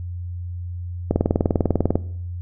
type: click train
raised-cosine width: 2 ms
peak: -4 dBFS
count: 18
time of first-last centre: 1.11-1.956 s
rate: 20.1 Hz
effects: noise-tail reverb RT60 0.7 s tail -19 dB re dry + added 88 Hz sine -27 dBFS peak until 2.41 s